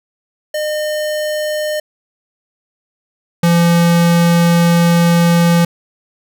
square tone pair in turn, 608 / 170.61 Hz, D#5 / F3, -40 / -40 cents, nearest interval octave + minor seventh, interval 2200 cents, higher first, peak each -17 / -9 dBFS, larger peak second, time 0.54-1.8 / 3.43-5.65 s, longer second, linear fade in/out 5 ms, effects none

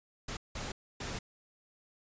pink noise bursts at uneven times, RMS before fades -39 dBFS, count 3, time 0.28-0.37 / 0.55-0.72 / 1-1.19 s, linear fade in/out 5 ms, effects resampled to 16000 Hz

